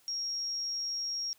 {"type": "tone", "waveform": "sine", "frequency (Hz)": 5588, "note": "F8", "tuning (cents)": 0, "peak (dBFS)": -32, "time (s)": [0.08, 1.33], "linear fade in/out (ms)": 0, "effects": ["white hiss -65 dBFS RMS until 1.38 s"]}